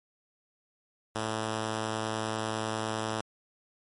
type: tone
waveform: 5% pulse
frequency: 110 Hz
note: A2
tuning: in tune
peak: -19 dBFS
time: 1.15-3.21 s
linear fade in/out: 5 ms
effects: MP3 48 kbps